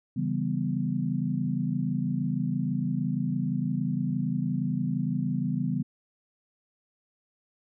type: chord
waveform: sine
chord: C# half-diminished seventh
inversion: none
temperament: equal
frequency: 138.59 / 164.81 / 196 / 246.9 Hz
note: C#3 / E3 / G3 / B3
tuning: 0 / 0 / 0 / 0 cents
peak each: -31 dBFS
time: 0.16-5.83 s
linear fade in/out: 10 ms
effects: none